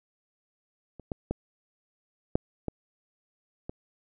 clicks, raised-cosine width 2 ms, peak -30 / -18 / -15 / -9 / -17 / -22 dBFS, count 6, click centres 0.997 / 1.118 / 1.31 / 2.355 / 2.683 / 3.695 s, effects none

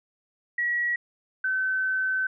sine tone pair in turn, 1919 / 1527.8 Hz, A#6 / G6, +50 / -45 cents, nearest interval major third, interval 395 cents, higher first, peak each -23 dBFS, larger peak neither, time 0.58-0.96 / 1.44-2.27 s, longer second, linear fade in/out 5 ms, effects none

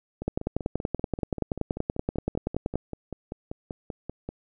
two click trains, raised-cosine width 2 ms, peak -20 / -12 dBFS, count 22 / 27, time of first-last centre 0.22-4.29 / 0.28-2.756 s, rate 5.16 / 10.5 Hz, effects none

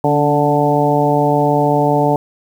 harmonic tone with a mistuned harmonic, 146.83 Hz, D3, in tune, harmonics 1 / 2 / 3 / 4 / 5 / 6, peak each -18 / -18 / -18 / -18 / -18 / -18 dBFS, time 0.04-2.16 s, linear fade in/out 2 ms, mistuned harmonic 2, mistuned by -32 cents, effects 7-bit

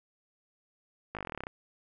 slowing click train, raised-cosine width 0.5 ms, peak -22 dBFS, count 14, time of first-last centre 1.15-1.469 s, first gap 18 ms, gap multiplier 1.05, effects none

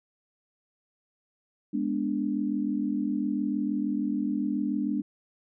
sine chord, G# diminished, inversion none, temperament equal, 207.7 / 246.9 / 293.7 Hz, G#3 / B3 / D4, 0 / 0 / 0 cents, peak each -30 / -31 / -29 dBFS, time 1.73-5.02 s, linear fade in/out 10 ms, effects none

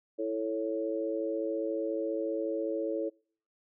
sine chord, A major, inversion second, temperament equal, 329.6 / 440 / 554.4 Hz, E4 / A4 / C#5, 0 / 0 / 0 cents, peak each -34 / -34 / -34 dBFS, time 0.18-3.1 s, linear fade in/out 20 ms, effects noise-tail reverb RT60 0.5 s tail -26 dB re dry

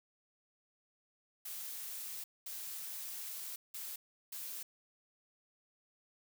blue noise bursts at uneven times, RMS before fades -44 dBFS, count 4, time 1.45-2.24 / 2.46-3.56 / 3.74-3.96 / 4.32-4.63 s, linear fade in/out 5 ms, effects none

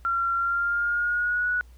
sine tone with pitch glide, 1371 to 1469.4 Hz, F6 to F#6, -32 to -12 cents, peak -22 dBFS, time 0.05-1.61 s, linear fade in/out 0 ms, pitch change +120 cents, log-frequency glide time 0.35-1.49 s, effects added 60 Hz sine -46 dBFS peak until 1.77 s + pink hiss -62 dBFS RMS until 1.77 s

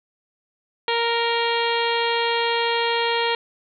harmonic tone, 466.2 Hz, A#4, in tune, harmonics 1 / 2 / 3 / 4 / 5 / 6 / 7 / 8 / 9, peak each -24 / -24 / -32 / -29 / -30 / -31 / -29 / -35 / -32 dBFS, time 0.88-3.35 s, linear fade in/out 2 ms, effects none

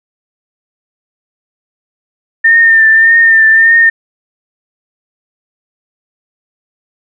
sine tone with vibrato, 1806 Hz, A6, 45 cents sharp, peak -3 dBFS, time 2.44-3.9 s, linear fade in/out 10 ms, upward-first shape triangle, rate 1.7 Hz, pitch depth 38 cents each way, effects none

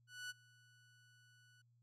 sawtooth tone with ADSR envelope, 1480 Hz, F#6, in tune, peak -40 dBFS, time 0.07-1.62 s, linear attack 230 ms, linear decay 26 ms, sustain -24 dB, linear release 8 ms, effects added 119 Hz sine -70 dBFS peak until 1.82 s + low-pass 10000 Hz 12 dB/octave

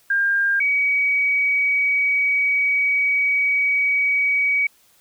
sine tone pair in turn, 1603 / 2265 Hz, G6 / C#7, +38 / +37 cents, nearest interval tritone, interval 599 cents, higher second, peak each -16 dBFS, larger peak neither, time 0.1-0.6 / 0.6-4.67 s, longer second, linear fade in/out 5 ms, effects white hiss -57 dBFS RMS until 5 s

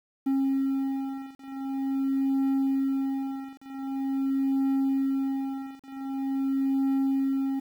triangle beating tone pair, 270.1 / 270.55 Hz, C#4 / C#4, -45 / -42 cents, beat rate 0.45 Hz, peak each -26 dBFS, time 0.26-7.6 s, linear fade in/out 10 ms, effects 9-bit

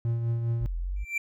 triangle tone with tremolo, 116.54 Hz, A#2, in tune, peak -21 dBFS, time 0.05-0.66 s, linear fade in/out 0 ms, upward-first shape triangle, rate 4.9 Hz, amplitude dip 45%
sine exponential two-way sweep, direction down then up, 52.4 to 41.62 to 52.4 Hz, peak -28 dBFS, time 0.6-1.05 s, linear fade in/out 20 ms, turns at 0.76 s
triangle tone with exponential growth, 2349 Hz, D7, in tune, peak -21 dBFS, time 0.96-1.18 s, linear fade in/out 5 ms, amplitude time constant 46 ms
effects none

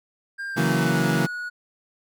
triangle tone with pitch glide, 1600 to 1458.8 Hz, G6 to F#6, +35 to -25 cents, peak -27 dBFS, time 0.38-1.5 s, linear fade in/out 20 ms, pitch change -160 cents, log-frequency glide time 0.48-1.02 s
30% pulse chord, F# dominant seventh, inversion second, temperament equal, 138.59 / 164.81 / 185 / 233.1 Hz, C#3 / E3 / F#3 / A#3, 0 / 0 / 0 / 0 cents, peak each -23 / -21 / -24 / -24 dBFS, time 0.56-1.27 s, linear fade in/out 20 ms
effects none

